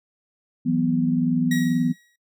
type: chord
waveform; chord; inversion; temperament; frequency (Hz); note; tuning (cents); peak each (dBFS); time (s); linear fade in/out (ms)
sine; E suspended second; none; just; 164.81 / 185.42 / 247.2; E3 / F#3 / B3; 0 / +4 / +2; -24 / -26 / -20; 0.65-1.93; 20
type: tone with exponential decay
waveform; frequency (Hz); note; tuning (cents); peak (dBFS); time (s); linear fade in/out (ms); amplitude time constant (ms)
sawtooth; 1907; A#6; +39; -22; 1.51-2.16; 5; 140
effects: noise-tail reverb RT60 0.1 s tail -21 dB re dry